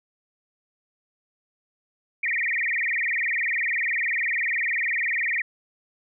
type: tone with vibrato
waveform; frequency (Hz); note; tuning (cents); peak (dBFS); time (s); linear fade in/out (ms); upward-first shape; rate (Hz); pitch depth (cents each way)
sine; 2093; C7; 0; -22; 2.23-5.42; 5; sine; 20; 240
effects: none